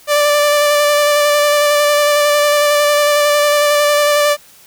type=tone with vibrato; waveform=sawtooth; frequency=587.3 Hz; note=D5; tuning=in tune; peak=-6 dBFS; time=0.07-4.37 s; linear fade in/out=50 ms; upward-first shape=square; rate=11 Hz; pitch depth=12 cents each way; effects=white hiss -44 dBFS RMS until 4.66 s